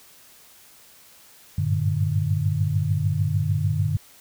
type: tone cluster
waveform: sine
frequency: 96.3 / 103 / 116.5 / 149.4 Hz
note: G2 / G#2 / A#2 / D3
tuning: -30 / -14 / -1 / +30 cents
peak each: -24 / -27 / -28 / -24 dBFS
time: 1.58-3.97 s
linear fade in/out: 5 ms
effects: white hiss -51 dBFS RMS until 4.2 s